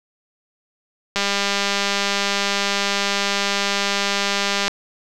click train, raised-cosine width 0.2 ms, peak -3 dBFS, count 705, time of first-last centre 1.16-4.68 s, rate 200 Hz, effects none

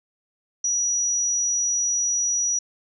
sine tone, 5830 Hz, F#8, 26 cents flat, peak -20 dBFS, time 0.64-2.59 s, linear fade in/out 5 ms, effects none

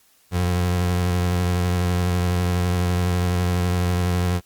30% pulse tone with vibrato, 89.1 Hz, F2, 35 cents sharp, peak -16 dBFS, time 0.31-4.41 s, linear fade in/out 50 ms, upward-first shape triangle, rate 12 Hz, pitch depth 33 cents each way, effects white hiss -58 dBFS RMS until 4.45 s + Opus 48 kbps

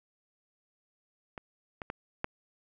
clicks, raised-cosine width 0.5 ms, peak -25 / -23 / -20 / -15 dBFS, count 4, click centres 1.378 / 1.818 / 1.901 / 2.244 s, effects none

